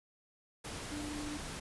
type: tone in noise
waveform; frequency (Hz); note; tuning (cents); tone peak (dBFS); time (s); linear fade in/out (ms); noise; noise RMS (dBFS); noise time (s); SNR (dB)
sine; 296.1; D4; +14; -40; 0.91-1.38; 10; pink; -43; 0.64-1.6; 0
effects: resampled to 24000 Hz